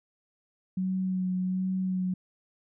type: tone with vibrato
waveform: sine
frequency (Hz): 185.7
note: F#3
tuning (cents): +7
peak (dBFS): -26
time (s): 0.77-2.14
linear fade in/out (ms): 5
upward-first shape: sine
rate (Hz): 1.3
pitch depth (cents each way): 18
effects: none